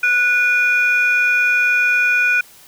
sine tone pair together, 1471.8 / 2441 Hz, F#6 / D#7, -10 / -34 cents, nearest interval major sixth, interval 876 cents, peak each -14 dBFS, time 0.03-2.41 s, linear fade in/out 5 ms, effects tanh soft clip ceiling -7 dBFS + white hiss -45 dBFS RMS until 2.67 s

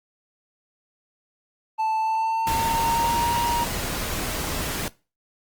triangle tone with pitch glide, 880 to 943.2 Hz, A5 to A#5, 0 to +20 cents, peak -19 dBFS, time 1.78-3.65 s, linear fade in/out 20 ms, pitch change +120 cents, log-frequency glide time 1.99-3.32 s
pink noise, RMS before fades -28 dBFS, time 2.47-4.88 s, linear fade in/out 0 ms
effects noise-tail reverb RT60 0.3 s tail -21 dB re dry + Opus 24 kbps

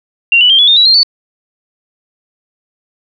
sine tone with pitch steps, 2763 / 2961 / 3174 / 3402 / 3646 / 3907 / 4188 / 4489 Hz, F7 / F#7 / G7 / G#7 / A#7 / B7 / C8 / C#8, -19 / +1 / +21 / +41 / -39 / -19 / +1 / +21 cents, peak -4 dBFS, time 0.32-1.032 s, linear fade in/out 2 ms, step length 89 ms, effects none

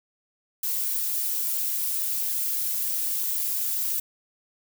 violet noise with flanger, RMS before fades -27 dBFS, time 0.63-4 s, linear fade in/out 5 ms, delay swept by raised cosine 1.7 to 3.3 ms, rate 3.6 Hz, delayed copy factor +0.75, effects none

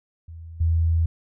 sine tone with level steps, 82.41 Hz, E2, in tune, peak -36 / -17 dBFS, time 0.28-1.06 s, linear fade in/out 5 ms, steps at 0.6 s, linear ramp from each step 10 ms, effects none

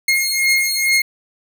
sawtooth beating tone pair, 2144 / 2146.3 Hz, C7 / C7, +42 / +44 cents, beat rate 2.3 Hz, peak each -14 dBFS, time 0.08-1.02 s, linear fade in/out 5 ms, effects none

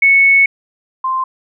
sine tone pair in turn, 2209 / 1044.9 Hz, C#7 / C6, -7 / -3 cents, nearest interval octave + minor second, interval 1296 cents, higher first, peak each -6 / -14 dBFS, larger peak first, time 0.02-0.46 / 1.04-1.24 s, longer first, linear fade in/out 5 ms, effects none

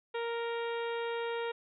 harmonic tone, 466.2 Hz, A#4, in tune, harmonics 1 / 2 / 3 / 4 / 5 / 6 / 7 / 8, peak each -34 / -40 / -44 / -46 / -48 / -50 / -51 / -52 dBFS, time 0.14-1.52 s, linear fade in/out 10 ms, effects none

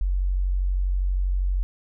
sine tone, 46.25 Hz, F#1, in tune, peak -20 dBFS, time 0.01-1.63 s, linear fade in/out 0 ms, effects none

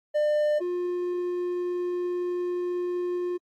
triangle tone pair in turn, 599 / 355.4 Hz, D5 / F4, +34 / +30 cents, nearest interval major sixth, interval 904 cents, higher first, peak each -19 / -24 dBFS, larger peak first, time 0.14-0.6 / 0.6-3.38 s, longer second, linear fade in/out 20 ms, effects AAC 48 kbps

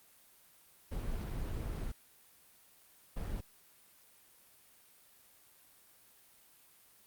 brown noise bursts at uneven times, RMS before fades -38 dBFS, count 2, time 0.91-1.92 / 3.16-3.41 s, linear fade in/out 10 ms, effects white hiss -63 dBFS RMS until 7.06 s + Opus 32 kbps

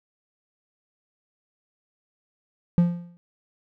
triangle tone with exponential decay, 173.5 Hz, F3, 11 cents flat, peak -10 dBFS, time 2.78-3.17 s, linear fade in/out 0 ms, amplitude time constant 83 ms, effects none

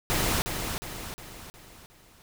pink noise with echo, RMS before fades -26 dBFS, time 0.1-0.42 s, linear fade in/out 0 ms, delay 360 ms, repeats 5, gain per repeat -6 dB, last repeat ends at 2.22 s, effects none

